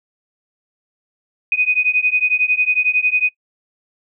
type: beating tone pair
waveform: sine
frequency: 2489 / 2500 Hz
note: D#7 / D#7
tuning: 0 / +8 cents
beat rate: 11 Hz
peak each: -17 dBFS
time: 1.52-3.29 s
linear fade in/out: 2 ms
effects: noise-tail reverb RT60 0.1 s tail -20 dB re dry